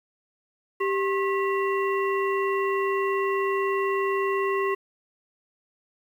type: harmonic tone with a mistuned harmonic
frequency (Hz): 392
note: G4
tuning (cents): 0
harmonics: 1 / 3 / 5 / 7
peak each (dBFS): -24 / -28 / -32 / -37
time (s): 0.8-4.75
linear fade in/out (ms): 10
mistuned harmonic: 3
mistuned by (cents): -150
effects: 9-bit